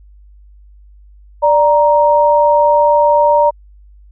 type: tone pair together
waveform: sine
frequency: 588.6 / 936 Hz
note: D5 / A#5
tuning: +4 / +7 cents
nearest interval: minor sixth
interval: 803 cents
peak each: -10 dBFS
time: 1.42-3.51 s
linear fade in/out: 20 ms
effects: added 50 Hz sine -39 dBFS peak until 4.11 s